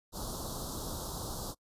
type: band-stop noise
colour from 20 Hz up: pink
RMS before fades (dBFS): -39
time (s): 0.12-1.55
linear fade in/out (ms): 50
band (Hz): 1300 to 3700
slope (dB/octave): 48
effects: noise-tail reverb RT60 0.1 s tail -24 dB re dry + resampled to 32000 Hz